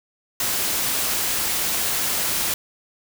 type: noise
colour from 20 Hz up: white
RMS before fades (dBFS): -23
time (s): 0.4-2.54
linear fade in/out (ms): 2
effects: none